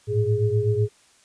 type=tone cluster; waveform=sine; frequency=105.5 / 113.5 / 415.5 Hz; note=G#2 / A#2 / G#4; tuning=+28 / -46 / +1 cents; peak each=-23 dBFS; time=0.07-0.89 s; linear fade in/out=50 ms; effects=white hiss -57 dBFS RMS until 1.24 s + resampled to 22050 Hz